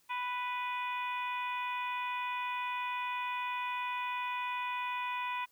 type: harmonic tone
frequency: 494.3 Hz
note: B4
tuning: 1 cent sharp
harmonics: 2 / 3 / 4 / 5 / 6 / 7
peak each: -35 / -47 / -44 / -40 / -51 / -51 dBFS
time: 0.09-5.46 s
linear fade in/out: 20 ms
effects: white hiss -69 dBFS RMS until 5.51 s